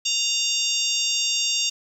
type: harmonic tone with a mistuned harmonic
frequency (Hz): 932.3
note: A#5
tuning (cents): 0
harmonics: 3 / 4 / 5 / 6 / 7 / 8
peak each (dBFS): -26 / -27 / -28 / -29 / -29 / -30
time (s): 0.05-1.7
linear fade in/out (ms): 10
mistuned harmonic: 4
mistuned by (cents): -48
effects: 8-bit